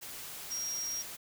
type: tone in noise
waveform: sine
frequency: 5630 Hz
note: F8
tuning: 13 cents sharp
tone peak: -34 dBFS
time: 0.5-1.03 s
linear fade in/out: 20 ms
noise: white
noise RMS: -44 dBFS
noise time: 0.01-1.17 s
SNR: +7 dB
effects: none